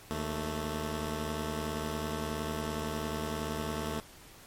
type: tone pair together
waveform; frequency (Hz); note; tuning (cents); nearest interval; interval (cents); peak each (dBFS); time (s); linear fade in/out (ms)
10% pulse; 77.1 / 220.4; D#2 / A3; -15 / +3; octave + tritone; 1818; -27 / -28; 0.11-4; 0
effects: pink hiss -53 dBFS RMS until 4.46 s + MP3 64 kbps

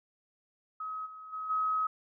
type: tone with level steps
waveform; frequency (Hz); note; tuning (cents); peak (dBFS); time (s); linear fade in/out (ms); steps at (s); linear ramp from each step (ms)
sine; 1273; D#6; +39; -35 / -44 / -35 / -27; 0.8-1.87; 5; 1.05 / 1.32 / 1.49; 20
effects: none

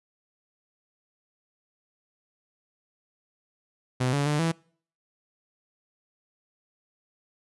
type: tone with pitch steps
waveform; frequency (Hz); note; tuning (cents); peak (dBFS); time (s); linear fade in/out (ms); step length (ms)
sawtooth; 127.2 / 142.8 / 148.5 / 164.8; C3 / D3 / D3 / E3; -48 / -48 / +20 / 0; -19; 4-4.52; 10; 130
effects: noise-tail reverb RT60 0.5 s tail -25 dB re dry + resampled to 24000 Hz

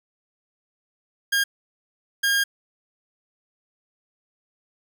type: tone bursts at uneven times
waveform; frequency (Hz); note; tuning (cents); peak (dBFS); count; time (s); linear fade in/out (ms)
sawtooth; 1620; G#6; -43; -15; 2; 1.32-1.44 / 2.23-2.44; 10
effects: none

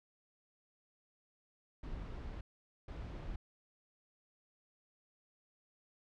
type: noise bursts at uneven times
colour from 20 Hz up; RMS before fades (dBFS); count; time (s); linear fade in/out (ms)
brown; -44; 2; 1.83-2.41 / 2.88-3.36; 5
effects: low-pass 4000 Hz 12 dB/octave

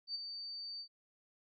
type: tone with ADSR envelope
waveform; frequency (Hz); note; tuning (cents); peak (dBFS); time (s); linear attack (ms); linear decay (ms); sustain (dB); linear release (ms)
sine; 4597; D8; -38; -35; 0.07-0.88; 78; 18; -7; 79
effects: AAC 64 kbps

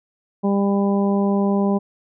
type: harmonic tone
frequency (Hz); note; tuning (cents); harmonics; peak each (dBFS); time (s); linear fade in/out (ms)
199.4; G3; +30; 1 / 2 / 3 / 4 / 5; -17 / -23 / -27 / -29 / -31; 0.43-1.79; 20
effects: none

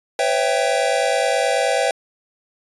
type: chord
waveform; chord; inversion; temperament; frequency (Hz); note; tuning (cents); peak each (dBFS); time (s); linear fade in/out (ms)
square; C# half-diminished seventh; third; equal with one note detuned; 505.1 / 554.4 / 659.3 / 784; B4 / C#5 / E5 / G5; +39 / 0 / 0 / 0; -23; 0.19-1.91; 2
effects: resampled to 24000 Hz

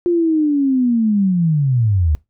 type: linear sweep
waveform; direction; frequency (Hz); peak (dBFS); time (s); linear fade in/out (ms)
sine; down; 353.6 to 71.2; -12; 0.06-2.15; 0
effects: noise-tail reverb RT60 0.2 s tail -22 dB re dry

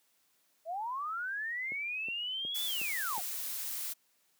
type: linear two-way sweep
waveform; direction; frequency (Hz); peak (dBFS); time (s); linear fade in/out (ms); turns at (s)
sine; up then down; 622.3 to 3520 to 622.3; -34; 0.65-3.22; 50; 2.65
type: click train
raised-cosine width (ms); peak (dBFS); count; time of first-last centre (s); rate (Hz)
2; -34; 5; 1.72-3.18; 2.74
type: noise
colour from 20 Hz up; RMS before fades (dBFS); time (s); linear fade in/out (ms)
blue; -38; 2.54-3.94; 20
effects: white hiss -72 dBFS RMS until 4.39 s + high-pass 150 Hz 12 dB/octave

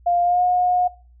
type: tone with pitch glide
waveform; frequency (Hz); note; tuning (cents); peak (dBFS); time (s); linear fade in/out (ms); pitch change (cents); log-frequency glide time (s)
sine; 700 to 720.9; F5 to F#5; +4 to -45; -15; 0.06-0.88; 10; +51; 0.23-0.42
effects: noise-tail reverb RT60 0.4 s tail -22 dB re dry + added 60 Hz sine -47 dBFS peak until 1.2 s

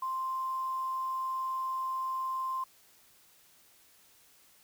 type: tone with quantisation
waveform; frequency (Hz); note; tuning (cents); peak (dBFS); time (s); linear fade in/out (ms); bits
sine; 1046.5; C6; 0; -31; 0.02-2.64; 5; 9
effects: white hiss -62 dBFS RMS until 4.63 s

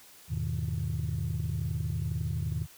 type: chord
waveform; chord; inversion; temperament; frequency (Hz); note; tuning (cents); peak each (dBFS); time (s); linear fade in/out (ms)
sine; E major seventh; none; equal with one note detuned; 81.55 / 103.83 / 123.47 / 155.56; E2 / G#2 / B2 / D#3; -18 / 0 / 0 / 0; -33 / -34 / -34 / -33; 0.28-2.67; 50
effects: tanh soft clip ceiling -23 dBFS + white hiss -54 dBFS RMS until 2.77 s

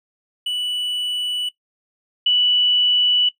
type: tone pair in turn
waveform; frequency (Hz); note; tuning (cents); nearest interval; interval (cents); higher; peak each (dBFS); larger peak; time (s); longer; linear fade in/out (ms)
triangle / sine; 2960 / 2960; F#7 / F#7; 0 / 0; unison; 0; neither; -19 / -13; second; 0.46-1.49 / 2.26-3.29; neither; 5
effects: noise-tail reverb RT60 0.1 s tail -17 dB re dry

